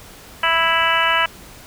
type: harmonic tone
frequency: 329.6 Hz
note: E4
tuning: in tune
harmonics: 2 / 3 / 4 / 5 / 6 / 7 / 8 / 9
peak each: -26 / -21 / -21 / -21 / -24 / -26 / -24 / -22 dBFS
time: 0.43-1.26 s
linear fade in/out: 5 ms
effects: pink hiss -41 dBFS RMS until 1.66 s